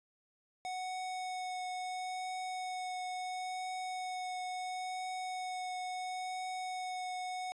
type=tone with vibrato; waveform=square; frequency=738 Hz; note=F#5; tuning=5 cents flat; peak=-38 dBFS; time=0.65-7.52 s; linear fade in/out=0 ms; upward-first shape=triangle; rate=0.73 Hz; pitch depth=11 cents each way; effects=resampled to 22050 Hz